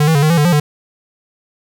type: tone with pitch steps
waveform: square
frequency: 149.2 / 161 / 142.2 / 154.5 / 169.1 / 147.7 / 175.3 / 148.4 Hz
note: D3 / E3 / C#3 / D#3 / E3 / D3 / F3 / D3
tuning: +28 / -41 / +45 / -12 / +44 / +10 / +7 / +18 cents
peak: -10 dBFS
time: 0-0.6 s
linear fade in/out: 5 ms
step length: 75 ms
effects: none